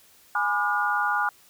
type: chord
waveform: sine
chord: G# diminished seventh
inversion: none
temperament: just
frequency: 830.6 / 996.7 / 1196.1 / 1435.3 Hz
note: G#5 / B5 / D6 / F6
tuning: 0 / +16 / +31 / +47 cents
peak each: -27 / -31 / -28 / -25 dBFS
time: 0.35-1.29 s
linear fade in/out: 2 ms
effects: white hiss -56 dBFS RMS until 1.49 s